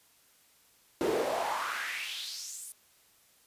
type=noise with high-pass filter sweep; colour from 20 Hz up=brown; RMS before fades=-34 dBFS; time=1.01-2.72 s; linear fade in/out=0 ms; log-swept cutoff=330 to 10000 Hz; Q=3.8; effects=white hiss -64 dBFS RMS until 3.46 s + resampled to 32000 Hz